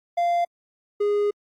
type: tone pair in turn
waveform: triangle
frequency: 693 / 412.1 Hz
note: F5 / G#4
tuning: -14 / -13 cents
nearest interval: major sixth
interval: 899 cents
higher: first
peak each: -17 dBFS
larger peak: neither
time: 0.17-0.45 / 1-1.31 s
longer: second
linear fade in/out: 10 ms
effects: AAC 64 kbps